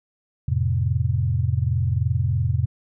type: chord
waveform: sine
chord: F major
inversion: none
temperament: equal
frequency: 87.31 / 110 / 130.81 Hz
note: F2 / A2 / C3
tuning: 0 / 0 / 0 cents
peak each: -23 dBFS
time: 0.48-2.66 s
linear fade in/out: 5 ms
effects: none